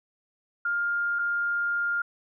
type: tone pair in turn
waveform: sine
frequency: 1406 / 1406 Hz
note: F6 / F6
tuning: +11 / +11 cents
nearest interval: unison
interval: 0 cents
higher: neither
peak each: -24 dBFS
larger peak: neither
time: 0.65-1.19 / 1.19-2.02 s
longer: second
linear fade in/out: 5 ms
effects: none